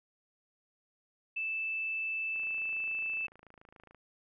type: tone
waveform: sine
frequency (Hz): 2637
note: E7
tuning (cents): 0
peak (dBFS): -32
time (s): 1.36-3.27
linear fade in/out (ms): 10
type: click train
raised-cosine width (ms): 0.5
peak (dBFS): -40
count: 44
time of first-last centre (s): 2.36-3.947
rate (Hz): 27.1
effects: none